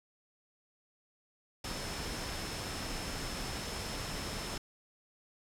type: tone in noise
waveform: sine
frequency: 5270 Hz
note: E8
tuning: 1 cent flat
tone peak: -47 dBFS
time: 1.64-4.58 s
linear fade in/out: 5 ms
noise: pink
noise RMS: -39 dBFS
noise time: 1.64-4.58 s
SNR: -11 dB
effects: low-pass 10000 Hz 12 dB/octave